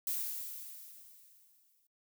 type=noise with exponential decay; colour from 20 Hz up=violet; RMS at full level=-34 dBFS; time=0.07-1.87 s; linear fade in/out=2 ms; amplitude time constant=390 ms; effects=noise-tail reverb RT60 0.1 s tail -22 dB re dry